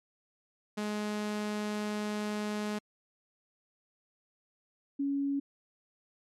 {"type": "tone pair in turn", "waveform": ["sawtooth", "sine"], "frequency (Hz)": [210, 279.5], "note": ["G#3", "C#4"], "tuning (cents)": [19, 14], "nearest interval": "perfect fourth", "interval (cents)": 495, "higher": "second", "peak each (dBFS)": -28, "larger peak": "neither", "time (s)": [[0.77, 2.79], [4.99, 5.4]], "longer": "first", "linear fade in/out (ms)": 10, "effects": ["low-pass 9000 Hz 12 dB/octave", "MP3 96 kbps"]}